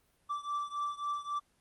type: beating tone pair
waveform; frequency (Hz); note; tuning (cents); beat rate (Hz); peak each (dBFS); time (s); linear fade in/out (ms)
triangle; 1166 / 1169.7; D6 / D6; -13 / -7; 3.7; -34 / -36; 0.29-1.4; 20
effects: pink hiss -71 dBFS RMS until 1.6 s + Opus 32 kbps